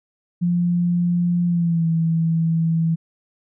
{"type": "tone with pitch glide", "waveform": "sine", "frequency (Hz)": [174.61, 163.86], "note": ["F3", "E3"], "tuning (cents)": [0, -10], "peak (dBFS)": -16, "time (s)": [0.41, 2.96], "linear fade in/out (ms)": 20, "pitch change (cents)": -110, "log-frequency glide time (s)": [1.46, 1.87], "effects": []}